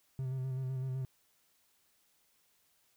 triangle tone with vibrato, 130.81 Hz, C3, in tune, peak -32 dBFS, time 0.19-1.05 s, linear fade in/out 0 ms, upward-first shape square, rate 7.9 Hz, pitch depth 25 cents each way, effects white hiss -72 dBFS RMS until 2.96 s

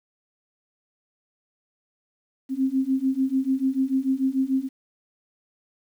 sine beating tone pair, 261.6 / 268.4 Hz, C4 / C4, 0 / +44 cents, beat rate 6.8 Hz, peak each -24 / -23 dBFS, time 2.49-4.69 s, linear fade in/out 50 ms, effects 9-bit

